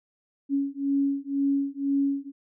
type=beating tone pair; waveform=sine; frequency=277.2 / 279.2 Hz; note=C#4 / C#4; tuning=0 / +13 cents; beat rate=2 Hz; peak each=-26 dBFS; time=0.49-2.32 s; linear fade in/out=50 ms; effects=none